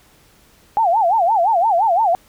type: tone with vibrato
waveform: sine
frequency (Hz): 784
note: G5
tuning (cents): 0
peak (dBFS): -12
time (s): 0.77-2.15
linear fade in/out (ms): 0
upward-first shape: sine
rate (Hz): 5.8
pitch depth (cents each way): 270
effects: pink hiss -52 dBFS RMS until 2.28 s